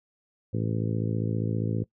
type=harmonic tone; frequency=55 Hz; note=A1; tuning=in tune; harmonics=2 / 3 / 4 / 5 / 6 / 7 / 8 / 9; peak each=-28 / -32 / -34 / -36 / -38 / -39 / -40 / -41 dBFS; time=0.53-1.84 s; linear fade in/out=10 ms; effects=noise-tail reverb RT60 0.1 s tail -20 dB re dry